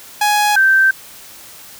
sawtooth / sine tone pair in turn, 834 / 1558.5 Hz, G#5 / G6, +7 / -11 cents, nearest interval major seventh, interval 1082 cents, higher second, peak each -8 dBFS, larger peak neither, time 0.21-0.56 / 0.56-0.91 s, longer neither, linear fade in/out 5 ms, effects white hiss -38 dBFS RMS until 1.79 s

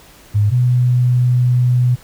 sine tone pair in turn, 103.83 / 124.12 Hz, G#2 / B2, 0 / +9 cents, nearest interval minor third, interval 309 cents, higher second, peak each -10 dBFS, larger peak neither, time 0.34-0.51 / 0.51-1.96 s, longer second, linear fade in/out 20 ms, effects pink hiss -44 dBFS RMS until 2.03 s

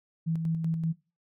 sine tone with tremolo, 163.1 Hz, E3, 18 cents flat, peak -25 dBFS, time 0.26-0.93 s, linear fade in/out 20 ms, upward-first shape square, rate 5.2 Hz, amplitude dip 40%, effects noise-tail reverb RT60 0.3 s tail -20 dB re dry

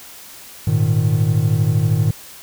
triangle chord, Ab suspended second, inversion none, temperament equal with one note detuned, 103.83 / 116.54 / 153.42 Hz, Ab2 / Bb2 / Eb3, 0 / 0 / -24 cents, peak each -16 dBFS, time 0.67-2.11 s, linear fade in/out 5 ms, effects white hiss -39 dBFS RMS until 2.42 s

